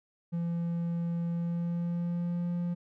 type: tone with pitch glide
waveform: triangle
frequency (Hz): 170 to 174.17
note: F3 to F3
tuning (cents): -46 to -4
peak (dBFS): -27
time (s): 0.32-2.75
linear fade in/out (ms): 20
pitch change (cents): +42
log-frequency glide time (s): 1.3-2.49
effects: none